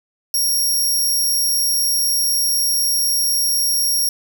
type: tone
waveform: 15% pulse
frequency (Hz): 5588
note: F8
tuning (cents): 0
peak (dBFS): -10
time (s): 0.34-4.09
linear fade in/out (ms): 2
effects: none